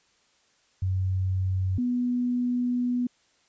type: tone pair in turn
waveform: sine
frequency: 93.9 / 245.7 Hz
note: F#2 / B3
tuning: +26 / -9 cents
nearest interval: octave + perfect fourth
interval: 1665 cents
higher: second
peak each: -23 dBFS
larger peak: neither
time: 0.82-1.78 / 1.78-3.07 s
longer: second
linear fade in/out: 5 ms
effects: white hiss -65 dBFS RMS until 3.48 s + resampled to 16000 Hz